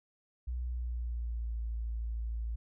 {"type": "tone with pitch glide", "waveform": "sine", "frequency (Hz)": [61.3, 56.54], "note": ["B1", "A1"], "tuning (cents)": [-12, 48], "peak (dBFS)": -33, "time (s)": [0.47, 2.56], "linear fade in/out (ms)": 10, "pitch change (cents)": -140, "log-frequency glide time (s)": [0.64, 1.58], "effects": []}